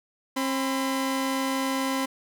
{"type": "tone pair together", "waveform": "sawtooth", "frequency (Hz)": [267.6, 1010.3], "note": ["C4", "B5"], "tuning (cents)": [39, 39], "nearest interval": "octave + major seventh", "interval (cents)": 2300, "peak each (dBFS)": [-22, -27], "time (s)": [0.36, 2.06], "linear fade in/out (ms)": 10, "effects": []}